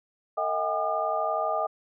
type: tone cluster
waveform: sine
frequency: 450.6 / 636 / 733 / 805 / 1209 Hz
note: A4 / D#5 / F#5 / G5 / D6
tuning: +41 / +38 / -16 / +46 / +50 cents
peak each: -37 / -28 / -33 / -32 / -30 dBFS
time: 0.37-1.67 s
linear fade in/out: 10 ms
effects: none